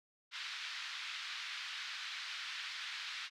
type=band-pass noise; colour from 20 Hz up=white; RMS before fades=-44 dBFS; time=0.31-3.3 s; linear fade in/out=50 ms; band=1300 to 4200 Hz; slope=24 dB/octave; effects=none